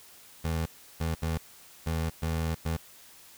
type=tone bursts at uneven times; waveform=25% pulse; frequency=81.1 Hz; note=E2; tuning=28 cents flat; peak=-24 dBFS; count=6; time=0.44-0.66 / 1-1.15 / 1.22-1.38 / 1.86-2.1 / 2.22-2.55 / 2.65-2.77 s; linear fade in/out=10 ms; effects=white hiss -53 dBFS RMS until 3.37 s